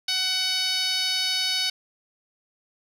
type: tone with band-pass filter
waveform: 10% pulse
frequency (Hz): 748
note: F#5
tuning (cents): +19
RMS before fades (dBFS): -25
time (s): 0.08-1.7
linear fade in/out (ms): 5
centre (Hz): 4700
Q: 1.7
effects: none